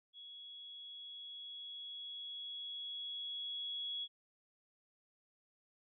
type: tone with level ramp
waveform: sine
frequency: 3349 Hz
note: G#7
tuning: 14 cents sharp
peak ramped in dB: -50 to -38 dBFS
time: 0.13-4.08 s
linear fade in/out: 50 ms
effects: none